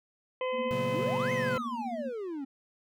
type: harmonic tone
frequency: 511 Hz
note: C5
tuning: 41 cents flat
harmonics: 1 / 2 / 4 / 5 / 6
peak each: -30 / -36 / -42 / -44 / -46 dBFS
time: 0.41-1.58 s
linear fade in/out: 2 ms
type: tone with tremolo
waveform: sine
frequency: 236 Hz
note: A#3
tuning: 22 cents sharp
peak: -32 dBFS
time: 0.52-2.13 s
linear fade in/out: 50 ms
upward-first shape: sine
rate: 15 Hz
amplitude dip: 80%
type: chord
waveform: square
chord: F# major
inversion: first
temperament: equal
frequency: 116.54 / 138.59 / 185 Hz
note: A#2 / C#3 / F#3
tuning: 0 / 0 / 0 cents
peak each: -40 / -38 / -41 dBFS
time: 0.71-1.57 s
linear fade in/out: 0 ms
type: exponential two-way sweep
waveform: triangle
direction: up then down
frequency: 261.6 to 2140 to 261.6 Hz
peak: -32 dBFS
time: 0.93-2.45 s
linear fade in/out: 10 ms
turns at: 1.32 s
effects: none